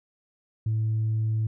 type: tone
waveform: sine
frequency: 110 Hz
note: A2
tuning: in tune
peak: -21 dBFS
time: 0.66-1.47 s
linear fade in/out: 5 ms
effects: tanh soft clip ceiling -20 dBFS